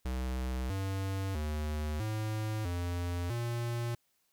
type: tone with pitch steps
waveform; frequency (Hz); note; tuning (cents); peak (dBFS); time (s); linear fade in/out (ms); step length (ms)
square; 63.7 / 96.7 / 75.8 / 108.3 / 87.6 / 118.3; C2 / G2 / D#2 / A2 / F2 / A#2; -46 / -23 / -45 / -27 / +6 / +26; -33; 0.05-3.95; 5; 650
effects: white hiss -75 dBFS RMS until 4.32 s